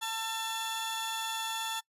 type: tone cluster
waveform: sawtooth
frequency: 893 / 1349 / 3440 Hz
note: A5 / E6 / A7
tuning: +25 / +40 / -40 cents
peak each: -32 / -38 / -34 dBFS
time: 0.01-1.81 s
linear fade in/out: 20 ms
effects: noise-tail reverb RT60 0.1 s tail -23 dB re dry + resampled to 32000 Hz